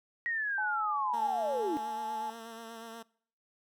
sine linear sweep, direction down, 1906 to 283.2 Hz, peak -30 dBFS, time 0.26-1.77 s, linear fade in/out 0 ms
sine tone with pitch glide, 848 to 861.8 Hz, G#5 to A5, +36 to -36 cents, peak -34 dBFS, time 0.58-2.3 s, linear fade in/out 2 ms, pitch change +28 cents, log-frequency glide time 1.77-2.1 s
10% pulse tone with vibrato, 227.8 Hz, A#3, 40 cents flat, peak -35 dBFS, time 1.13-3.03 s, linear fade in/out 10 ms, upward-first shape sine, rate 8.3 Hz, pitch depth 29 cents each way
effects noise-tail reverb RT60 0.6 s tail -24 dB re dry

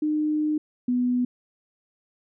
sine tone pair in turn, 304.3 / 247.4 Hz, D#4 / B3, -38 / +3 cents, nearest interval major third, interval 359 cents, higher first, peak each -21 / -20 dBFS, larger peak second, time 0.02-0.58 / 0.88-1.25 s, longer first, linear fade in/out 5 ms, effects none

